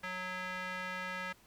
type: tone with band-pass filter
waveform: square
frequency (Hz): 183.7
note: F#3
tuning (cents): -12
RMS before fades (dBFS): -40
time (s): 0.03-1.33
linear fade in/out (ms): 10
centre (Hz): 1800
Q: 1.9
effects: pink hiss -64 dBFS RMS until 1.46 s